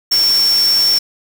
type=tone in noise; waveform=sine; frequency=5450 Hz; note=F8; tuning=43 cents flat; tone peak=-10 dBFS; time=0.11-0.99 s; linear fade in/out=10 ms; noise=white; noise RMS=-24 dBFS; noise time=0.11-0.99 s; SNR=+11 dB; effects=none